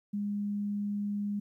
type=tone; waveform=sine; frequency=204.6 Hz; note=G#3; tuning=26 cents flat; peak=-30 dBFS; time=0.13-1.4 s; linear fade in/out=10 ms; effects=12-bit